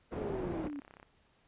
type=low-pass noise; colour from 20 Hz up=white; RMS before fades=-39 dBFS; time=0.11-0.69 s; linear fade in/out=20 ms; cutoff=490 Hz; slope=12 dB/octave
type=exponential sweep; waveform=sine; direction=down; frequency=440.1 to 277.2 Hz; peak=-38 dBFS; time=0.17-0.8 s; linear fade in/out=5 ms
type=click train; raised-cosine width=0.5 ms; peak=-37 dBFS; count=18; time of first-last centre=0.52-1.029 s; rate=33.4 Hz
effects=pink hiss -69 dBFS RMS until 1.47 s + resampled to 8000 Hz